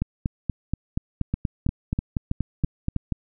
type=two click trains; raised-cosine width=5 ms; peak=-11 / -11 dBFS; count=6 / 14; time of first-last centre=1.34-2.963 / 0.02-3.123 s; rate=3.08 / 4.19 Hz; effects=none